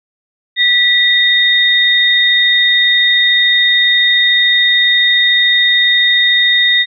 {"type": "tone pair together", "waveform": "sine", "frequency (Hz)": [1955, 3693], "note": ["B6", "A#7"], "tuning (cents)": [-18, -17], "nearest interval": "major seventh", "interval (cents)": 1101, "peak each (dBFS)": [-11, -10], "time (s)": [0.56, 6.86], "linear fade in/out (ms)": 50, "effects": []}